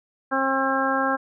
harmonic tone, 267.9 Hz, C4, 41 cents sharp, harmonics 1 / 2 / 3 / 4 / 5 / 6, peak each -27 / -27 / -27 / -27 / -27 / -27 dBFS, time 0.31-1.17 s, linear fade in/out 20 ms, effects none

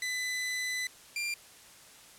sawtooth tone pair in turn, 2004 / 2383 Hz, B6 / D7, +25 / +25 cents, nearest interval minor third, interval 300 cents, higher second, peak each -28 dBFS, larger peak neither, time 0.02-0.87 / 1.16-1.34 s, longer first, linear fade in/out 2 ms, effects white hiss -54 dBFS RMS until 2.18 s + low-pass 11000 Hz 12 dB/octave

